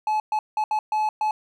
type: tone bursts at uneven times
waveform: triangle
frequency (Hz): 858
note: A5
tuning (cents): -44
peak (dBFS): -18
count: 6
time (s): 0.07-0.2 / 0.32-0.39 / 0.57-0.64 / 0.71-0.79 / 0.92-1.09 / 1.21-1.31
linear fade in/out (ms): 2
effects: none